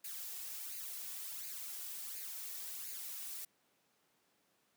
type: noise with flanger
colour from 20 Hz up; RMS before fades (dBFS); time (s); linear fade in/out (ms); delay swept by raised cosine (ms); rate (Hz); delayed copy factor
blue; -45; 0.04-3.45; 5; 0.44 to 2.74; 1.4; +0.6
effects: pink hiss -75 dBFS RMS until 4.76 s + high-pass 200 Hz 12 dB/octave